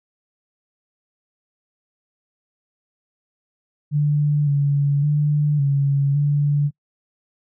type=tone with pitch steps; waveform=sine; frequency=147.4 / 142.3 / 148.1 / 139.9 / 145 Hz; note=D3 / C#3 / D3 / C#3 / D3; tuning=+7 / +46 / +15 / +16 / -22 cents; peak=-15 dBFS; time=3.91-6.71 s; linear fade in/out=50 ms; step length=560 ms; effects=noise-tail reverb RT60 0.1 s tail -26 dB re dry